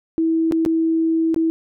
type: tone with dropouts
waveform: sine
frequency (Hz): 325.3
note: E4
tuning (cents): -23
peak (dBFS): -15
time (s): 0.18-1.5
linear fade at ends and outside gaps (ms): 0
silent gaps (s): 0.512-0.522 / 0.651-0.661 / 1.344-1.362
effects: none